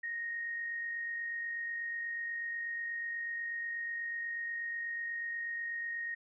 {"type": "tone with amplitude modulation", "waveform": "sine", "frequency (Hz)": 1864.7, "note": "A#6", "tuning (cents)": 0, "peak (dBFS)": -34, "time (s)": [0.03, 6.15], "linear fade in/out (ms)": 10, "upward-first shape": "sine", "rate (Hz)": 48.2, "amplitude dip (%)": 30, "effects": []}